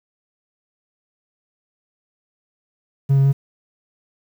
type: tone with pitch steps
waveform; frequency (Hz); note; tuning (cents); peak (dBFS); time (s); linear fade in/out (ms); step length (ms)
triangle; 137.7 / 136.5 / 138.1; C#3 / C#3 / C#3; -11 / -26 / -6; -9; 3.09-3.33; 20; 80
effects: tanh soft clip ceiling -5 dBFS + 8-bit